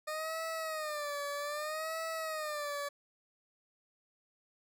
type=tone with vibrato; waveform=20% pulse; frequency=610 Hz; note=D#5; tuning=34 cents flat; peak=-31 dBFS; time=0.07-2.89 s; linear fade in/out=10 ms; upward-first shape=sine; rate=0.63 Hz; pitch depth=110 cents each way; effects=none